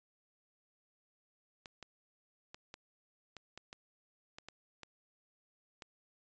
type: clicks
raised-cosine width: 0.2 ms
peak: -30 dBFS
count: 11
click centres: 1.658 / 1.827 / 2.545 / 2.741 / 3.367 / 3.576 / 3.729 / 4.385 / 4.486 / 4.833 / 5.822 s
effects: resampled to 16000 Hz